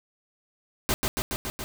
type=noise with echo; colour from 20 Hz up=pink; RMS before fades=-24 dBFS; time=0.89-0.94 s; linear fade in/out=0 ms; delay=140 ms; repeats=5; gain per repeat=-2 dB; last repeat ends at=1.64 s; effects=none